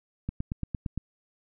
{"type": "click train", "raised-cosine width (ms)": 5, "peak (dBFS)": -18, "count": 7, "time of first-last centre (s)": [0.29, 0.976], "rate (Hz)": 8.74, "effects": []}